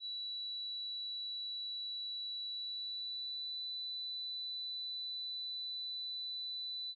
sine tone with pitch glide, 3935 to 3985 Hz, B7 to B7, -7 to +15 cents, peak -39 dBFS, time 0-6.95 s, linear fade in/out 50 ms, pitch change +22 cents, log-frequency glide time 2.48-3.65 s, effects none

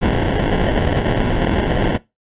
pink noise with sample-and-hold, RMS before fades -17 dBFS, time 0.01-1.98 s, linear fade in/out 20 ms, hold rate 1225 Hz, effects noise-tail reverb RT60 0.2 s tail -19 dB re dry + resampled to 8000 Hz

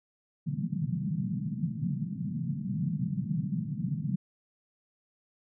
pink band-pass noise, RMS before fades -32 dBFS, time 0.46-4.16 s, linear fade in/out 10 ms, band 130 to 210 Hz, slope 48 dB/octave, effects none

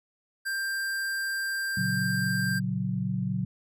square tone, 1583 Hz, G6, 17 cents sharp, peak -29 dBFS, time 0.45-2.6 s, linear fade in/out 20 ms
sine chord, F# major, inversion first, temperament equal with one note detuned, 116.54 / 140.53 / 185 Hz, A#2 / C#3 / F#3, 0 / +24 / 0 cents, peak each -32 / -32 / -29 dBFS, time 1.77-3.45 s, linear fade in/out 5 ms
effects none

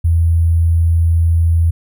sine tone with sample-and-hold, 83.2 Hz, E2, 17 cents sharp, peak -9 dBFS, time 0.04-1.71 s, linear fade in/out 10 ms, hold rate 11025 Hz, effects none

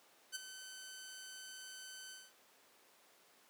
10% pulse tone with ADSR envelope, 1526 Hz, G6, 47 cents flat, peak -30 dBFS, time 0.32-2.33 s, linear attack 34 ms, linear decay 18 ms, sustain -11 dB, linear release 220 ms, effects pink hiss -66 dBFS RMS until 3.49 s + high-pass 400 Hz 12 dB/octave

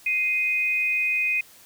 sine tone pair together, 2100 / 2497 Hz, C7 / D#7, +6 / +6 cents, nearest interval minor third, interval 300 cents, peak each -30 / -21 dBFS, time 0.06-1.41 s, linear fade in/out 5 ms, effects white hiss -51 dBFS RMS until 1.65 s

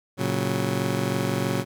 20% pulse chord, F# major, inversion first, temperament just, 115.62 / 138.75 / 185 Hz, A#2 / C#3 / F#3, -14 / +2 / 0 cents, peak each -23 dBFS, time 0.17-1.65 s, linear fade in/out 50 ms, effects none

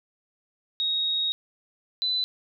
sine tone pair in turn, 3765 / 4004 Hz, A#7 / B7, +16 / +23 cents, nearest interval minor second, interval 107 cents, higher second, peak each -23 dBFS, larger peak neither, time 0.8-1.32 / 2.02-2.24 s, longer first, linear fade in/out 0 ms, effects none

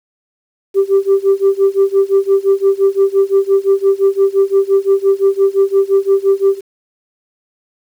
sine tone with tremolo, 392 Hz, G4, in tune, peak -4 dBFS, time 0.74-6.61 s, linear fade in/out 50 ms, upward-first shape sine, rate 5.8 Hz, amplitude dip 95%, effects tanh soft clip ceiling -4 dBFS + 7-bit

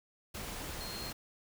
sine tone in noise, 4226 Hz, C8, 16 cents sharp, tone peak -44 dBFS, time 0.8-1.11 s, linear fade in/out 10 ms, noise pink, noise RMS -42 dBFS, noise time 0.34-1.13 s, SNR -5 dB, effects none

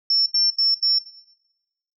sine tone bursts, 5400 Hz, E8, 41 cents sharp, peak -16 dBFS, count 4, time 0.1-0.986 s, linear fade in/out 2 ms, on 160 ms, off 82 ms, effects noise-tail reverb RT60 1.0 s tail -18 dB re dry

